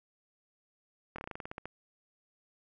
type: slowing click train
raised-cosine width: 0.5 ms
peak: -25 dBFS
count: 12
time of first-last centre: 1.16-1.656 s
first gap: 24 ms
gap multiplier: 1.12
effects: none